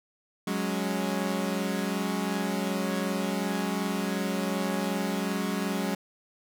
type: chord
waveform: sawtooth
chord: F# suspended second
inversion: none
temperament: equal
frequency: 185 / 207.7 / 277.2 Hz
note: F#3 / G#3 / C#4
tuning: 0 / 0 / 0 cents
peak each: -27 / -27 / -30 dBFS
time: 0.47-5.95 s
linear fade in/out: 5 ms
effects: none